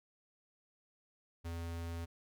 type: tone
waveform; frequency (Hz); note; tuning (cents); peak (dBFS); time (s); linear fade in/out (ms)
square; 84.1; E2; +35; -40; 1.44-2.06; 20
effects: none